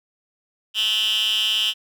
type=tone with high-pass filter; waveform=10% pulse; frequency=217.1 Hz; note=A3; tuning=23 cents flat; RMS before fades=-21 dBFS; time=0.74-1.74 s; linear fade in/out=50 ms; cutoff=3000 Hz; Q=9.6; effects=none